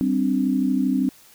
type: chord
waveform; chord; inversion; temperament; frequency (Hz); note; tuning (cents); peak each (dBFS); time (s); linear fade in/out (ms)
sine; G suspended fourth; none; just; 196 / 261.3 / 294; G3 / C4 / D4; 0 / -2 / +2; -24 / -20 / -25; 0.01-1.09; 0
effects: white hiss -51 dBFS RMS until 1.34 s